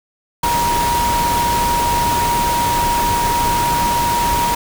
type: tone in noise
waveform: sine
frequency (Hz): 949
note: A#5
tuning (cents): +31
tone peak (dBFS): -15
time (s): 0.43-4.55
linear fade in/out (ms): 5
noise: pink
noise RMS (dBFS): -21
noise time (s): 0.43-4.55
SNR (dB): +3
effects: none